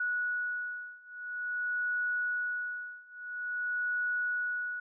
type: beating tone pair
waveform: sine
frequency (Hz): 1466 / 1466.49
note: F#6 / F#6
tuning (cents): -16 / -16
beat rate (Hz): 0.49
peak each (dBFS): -35 / -34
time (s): 0-4.8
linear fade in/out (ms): 5
effects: none